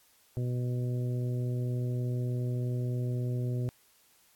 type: harmonic tone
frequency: 123.47 Hz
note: B2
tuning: in tune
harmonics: 1 / 2 / 3 / 4 / 5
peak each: -29 / -40 / -41 / -46 / -49 dBFS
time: 0.37-3.69 s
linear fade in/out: 0 ms
effects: white hiss -64 dBFS RMS until 4.35 s + AAC 64 kbps